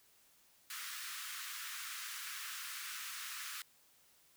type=high-pass noise; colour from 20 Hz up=pink; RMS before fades=-45 dBFS; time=0.7-3.62 s; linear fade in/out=2 ms; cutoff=1200 Hz; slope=48 dB/octave; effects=white hiss -68 dBFS RMS until 4.36 s